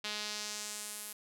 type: tone with band-pass filter sweep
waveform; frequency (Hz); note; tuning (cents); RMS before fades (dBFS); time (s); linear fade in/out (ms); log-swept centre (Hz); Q
sawtooth; 210; G#3; +19; -41; 0.04-1.13; 5; 3700 to 12000; 1.5
effects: none